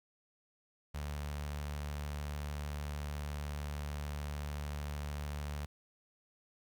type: tone with notch filter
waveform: sawtooth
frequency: 73.42 Hz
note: D2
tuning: in tune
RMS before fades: -40 dBFS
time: 0.94-5.66 s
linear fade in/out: 10 ms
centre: 320 Hz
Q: 1
effects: 11-bit

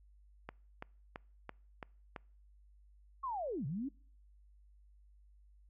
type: click train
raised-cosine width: 0.5 ms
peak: -28 dBFS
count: 6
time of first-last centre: 0.49-2.162 s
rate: 2.99 Hz
type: linear two-way sweep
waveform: sine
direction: down then up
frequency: 1115 to 123.47 to 292.3 Hz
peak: -36 dBFS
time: 3.23-3.89 s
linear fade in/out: 10 ms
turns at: 3.66 s
effects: noise-tail reverb RT60 0.5 s tail -26 dB re dry + added 50 Hz sine -60 dBFS peak until 5.69 s

